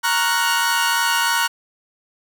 sawtooth chord, Gb major seventh, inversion first, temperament equal, 932.3 / 1108.7 / 1396.9 / 1480 Hz, Bb5 / Db6 / F6 / Gb6, 0 / 0 / 0 / 0 cents, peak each -17 / -22 / -22 / -17 dBFS, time 0.03-1.48 s, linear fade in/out 20 ms, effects none

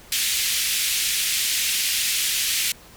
pink band-pass noise, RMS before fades -23 dBFS, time 0.12-2.72 s, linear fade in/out 2 ms, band 2300 to 15000 Hz, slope 24 dB/octave, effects pink hiss -47 dBFS RMS until 2.96 s

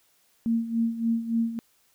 sine tone with tremolo, 229.4 Hz, A#3, 28 cents flat, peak -20 dBFS, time 0.46-1.59 s, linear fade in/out 0 ms, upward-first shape sine, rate 3.5 Hz, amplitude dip 75%, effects white hiss -65 dBFS RMS until 1.94 s

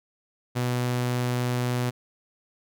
sawtooth tone, 123.47 Hz, B2, in tune, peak -20 dBFS, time 0.55-1.91 s, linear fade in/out 20 ms, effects none

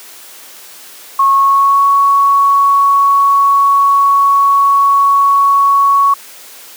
sine tone with pitch glide, 1095 to 1114.8 Hz, C#6 to C#6, -22 to +9 cents, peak -6 dBFS, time 1.19-6.14 s, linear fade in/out 5 ms, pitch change +31 cents, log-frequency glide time 1.3-1.86 s, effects white hiss -35 dBFS RMS until 6.76 s + high-pass 300 Hz 12 dB/octave

